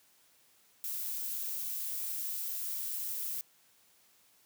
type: noise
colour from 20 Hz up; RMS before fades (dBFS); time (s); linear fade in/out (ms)
violet; -37; 0.84-3.41; 0
effects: white hiss -66 dBFS RMS until 4.45 s + high-pass 80 Hz 12 dB/octave